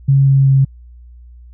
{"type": "tone with pitch steps", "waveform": "sine", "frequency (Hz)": [137.2, 136.25, 135.31], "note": ["C#3", "C#3", "C#3"], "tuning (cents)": [-17, -29, -41], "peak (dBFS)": -7, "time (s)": [0.08, 0.65], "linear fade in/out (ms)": 10, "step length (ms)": 190, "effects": ["added 60 Hz sine -36 dBFS peak until 1.53 s"]}